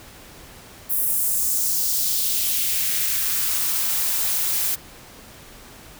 blue noise with high-pass filter sweep, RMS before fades -22 dBFS, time 0.89-4.76 s, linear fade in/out 20 ms, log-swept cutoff 12000 to 360 Hz, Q 1.4, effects pink hiss -44 dBFS RMS until 5.99 s

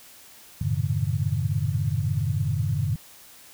sine tone cluster, 92.3 / 108.8 / 118.3 / 139.4 / 156.1 Hz, F#2 / A2 / A#2 / C#3 / D#3, -4 / -19 / +26 / +10 / +6 cents, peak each -28 / -27 / -34 / -27 / -31 dBFS, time 0.61-2.96 s, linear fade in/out 5 ms, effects white hiss -49 dBFS RMS until 3.53 s

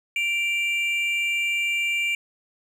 triangle tone pair together, 2349 / 2799 Hz, D7 / F7, 0 / +3 cents, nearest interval minor third, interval 303 cents, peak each -21 / -27 dBFS, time 0.16-2.15 s, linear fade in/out 2 ms, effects none

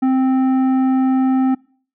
sine tone with tanh clipping, 261.6 Hz, C4, in tune, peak -14 dBFS, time 0.02-1.55 s, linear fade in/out 10 ms, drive 10 dB, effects noise-tail reverb RT60 0.5 s tail -25 dB re dry

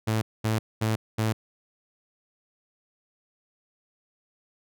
sawtooth tone bursts, 110 Hz, A2, in tune, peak -19 dBFS, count 4, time 0.07-1.33 s, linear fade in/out 10 ms, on 150 ms, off 220 ms, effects none

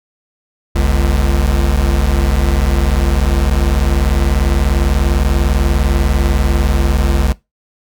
square tone pair together, 48.65 / 68.8 Hz, G1 / C#2, -12 / -12 cents, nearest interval tritone, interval 600 cents, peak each -14 dBFS, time 0.75-7.33 s, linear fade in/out 10 ms, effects noise-tail reverb RT60 0.2 s tail -20 dB re dry

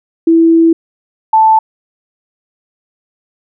sine tone pair in turn, 329.6 / 879.9 Hz, E4 / A5, 0 / 0 cents, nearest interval octave + perfect fourth, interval 1700 cents, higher second, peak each -4 dBFS, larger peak neither, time 0.27-0.73 / 1.33-1.59 s, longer first, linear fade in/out 5 ms, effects none

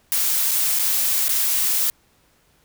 blue noise with dropouts, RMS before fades -20 dBFS, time 0.12-1.9 s, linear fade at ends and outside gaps 0 ms, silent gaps 0.511-0.515 / 0.789-0.794 / 1.282-1.293 s, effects pink hiss -60 dBFS RMS until 2.64 s

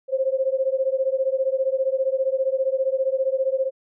sine beating tone pair, 523.3 / 538.3 Hz, C5 / C5, 0 / +49 cents, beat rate 15 Hz, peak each -22 / -23 dBFS, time 0.08-3.71 s, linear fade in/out 50 ms, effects none

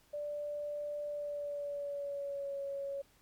sine tone with pitch glide, 587.3 to 556.3 Hz, D5 to C#5, 0 to +6 cents, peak -36 dBFS, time 0.13-3.02 s, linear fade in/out 10 ms, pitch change -94 cents, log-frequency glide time 1.07-2.6 s, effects pink hiss -67 dBFS RMS until 3.21 s + MP3 96 kbps

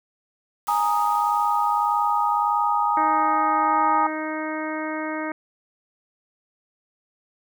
white noise with exponential decay, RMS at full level -38 dBFS, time 0.67-4.31 s, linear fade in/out 0 ms, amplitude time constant 790 ms
sine chord, Ab suspended second, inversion none, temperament equal, 830.6 / 932.3 / 1244.5 Hz, Ab5 / Bb5 / Eb6, 0 / 0 / 0 cents, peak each -23 dBFS, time 0.68-4.07 s, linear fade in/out 5 ms
harmonic tone, 311.1 Hz, D#4, in tune, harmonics 1 / 2 / 3 / 4 / 5 / 6 / 7, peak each -29 / -32 / -34 / -35 / -36 / -37 / -37 dBFS, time 2.97-5.32 s, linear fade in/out 2 ms
effects none

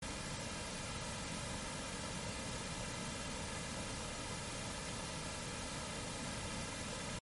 pink noise with comb filter, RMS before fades -43 dBFS, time 0.02-7.19 s, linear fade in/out 5 ms, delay 2.7 ms, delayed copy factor -0.55, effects MP3 48 kbps

